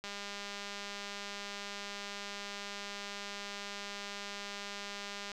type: click train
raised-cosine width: 0.2 ms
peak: -25 dBFS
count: 1067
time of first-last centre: 0.04-5.317 s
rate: 202 Hz
effects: none